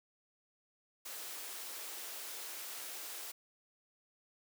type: high-pass noise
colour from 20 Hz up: white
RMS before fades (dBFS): -45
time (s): 1.05-3.32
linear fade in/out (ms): 10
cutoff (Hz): 320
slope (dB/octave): 24
effects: none